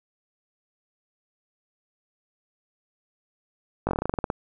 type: slowing click train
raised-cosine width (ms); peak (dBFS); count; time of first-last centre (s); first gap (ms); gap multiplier
1; -11; 13; 3.87-4.302; 19; 1.11
effects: none